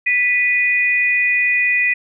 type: tone pair together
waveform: sine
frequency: 1975.5 / 2471 Hz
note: B6 / D#7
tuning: 0 / -13 cents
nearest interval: major third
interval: 387 cents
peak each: -16 dBFS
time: 0.06-1.94 s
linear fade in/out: 10 ms
effects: none